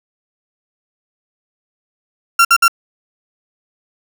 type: tone bursts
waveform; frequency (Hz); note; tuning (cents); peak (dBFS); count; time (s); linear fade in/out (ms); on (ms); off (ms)
35% pulse; 1371; F6; -32; -5; 3; 2.39-2.681; 5; 59; 57
effects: none